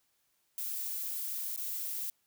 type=noise with dropouts; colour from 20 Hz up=violet; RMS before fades=-37 dBFS; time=0.58-2.1 s; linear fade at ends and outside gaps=1 ms; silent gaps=1.562-1.576 s; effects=white hiss -75 dBFS RMS until 2.26 s